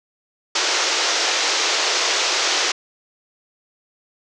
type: band-pass noise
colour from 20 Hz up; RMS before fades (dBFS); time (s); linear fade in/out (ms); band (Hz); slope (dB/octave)
white; -20; 0.55-2.72; 5; 330 to 6500; 48
effects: none